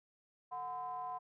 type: ring-modulated tone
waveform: triangle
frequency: 142.8 Hz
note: D3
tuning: 48 cents flat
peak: -34 dBFS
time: 0.51-1.19 s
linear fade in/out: 20 ms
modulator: 876 Hz
effects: none